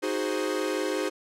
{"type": "chord", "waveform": "45% pulse", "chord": "Ab dominant seventh", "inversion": "second", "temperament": "equal", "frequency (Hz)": [311.1, 370, 415.3, 523.3], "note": ["Eb4", "Gb4", "Ab4", "C5"], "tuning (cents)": [0, 0, 0, 0], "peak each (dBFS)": -32, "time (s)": [0.02, 1.1], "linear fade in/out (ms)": 20, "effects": ["low-pass 11000 Hz 12 dB/octave"]}